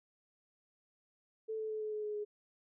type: tone with pitch steps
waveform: sine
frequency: 440 / 436.2 / 432.4 / 428.7 / 425 / 421.3 / 417.7 Hz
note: A4 / A4 / A4 / A4 / G#4 / G#4 / G#4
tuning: 0 / -15 / -30 / -45 / +40 / +25 / +10 cents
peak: -36 dBFS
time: 1.48-2.25 s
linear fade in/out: 20 ms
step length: 110 ms
effects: none